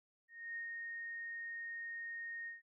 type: tone with ADSR envelope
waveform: sine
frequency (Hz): 1854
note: A#6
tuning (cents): -10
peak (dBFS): -40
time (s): 0.28-2.62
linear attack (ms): 280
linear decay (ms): 110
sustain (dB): -2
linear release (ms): 150
effects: none